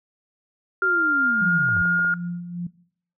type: tone with pitch glide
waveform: sine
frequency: 1396.9 to 1421.3 Hz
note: F6 to F6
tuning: 0 to +30 cents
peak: -18 dBFS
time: 0.82-2.14 s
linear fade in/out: 2 ms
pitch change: +30 cents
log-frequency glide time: 1.16-1.53 s
type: linear sweep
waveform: sine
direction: down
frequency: 386.7 to 83.7 Hz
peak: -27 dBFS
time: 0.82-1.82 s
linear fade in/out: 5 ms
type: tone with tremolo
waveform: sine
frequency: 174.61 Hz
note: F3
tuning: in tune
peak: -25 dBFS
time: 1.41-2.67 s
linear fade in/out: 5 ms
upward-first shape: sine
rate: 2.6 Hz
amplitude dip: 55%
type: clicks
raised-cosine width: 1 ms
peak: -26 dBFS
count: 5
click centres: 1.689 / 1.767 / 1.855 / 1.993 / 2.047 s
effects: noise-tail reverb RT60 0.6 s tail -20 dB re dry